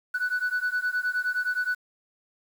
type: beating tone pair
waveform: sine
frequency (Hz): 1480 / 1489.6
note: F#6 / F#6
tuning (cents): 0 / +11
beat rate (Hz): 9.6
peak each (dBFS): -26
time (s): 0.14-1.75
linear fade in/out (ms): 10
effects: tanh soft clip ceiling -21 dBFS + 8-bit